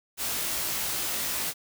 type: noise with comb filter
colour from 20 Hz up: white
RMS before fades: -30 dBFS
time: 0.17-1.54 s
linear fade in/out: 50 ms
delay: 18 ms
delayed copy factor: +0.65
effects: none